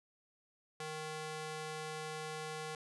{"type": "tone with high-pass filter", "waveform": "square", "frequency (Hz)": 155.56, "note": "D#3", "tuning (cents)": 0, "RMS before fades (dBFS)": -43, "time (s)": [0.8, 2.75], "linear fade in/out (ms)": 2, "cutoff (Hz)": 400, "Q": 0.65, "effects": ["resampled to 24000 Hz"]}